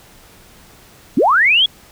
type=linear sweep; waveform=sine; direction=up; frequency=189.4 to 3410 Hz; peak=-9 dBFS; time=1.17-1.66 s; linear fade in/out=5 ms; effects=pink hiss -45 dBFS RMS until 1.91 s